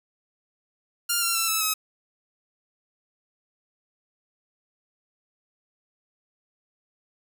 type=tone with pitch steps; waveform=5% pulse; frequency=1402 / 1370 / 1338.7 / 1308.1 / 1278.2 Hz; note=F6 / F6 / E6 / E6 / D#6; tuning=+6 / -34 / +26 / -14 / +46 cents; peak=-11 dBFS; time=1.09-1.74 s; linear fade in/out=10 ms; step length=130 ms; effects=none